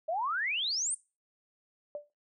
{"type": "exponential sweep", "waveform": "sine", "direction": "up", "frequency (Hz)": [610, 9400], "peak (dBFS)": -29, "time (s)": [0.08, 0.95], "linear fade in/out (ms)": 10}
{"type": "tone with exponential decay", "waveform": "sine", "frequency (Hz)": 587.3, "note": "D5", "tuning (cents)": 0, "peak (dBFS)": -32, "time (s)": [1.95, 2.1], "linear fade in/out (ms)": 1, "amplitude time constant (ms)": 31}
{"effects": ["noise-tail reverb RT60 0.3 s tail -22 dB re dry"]}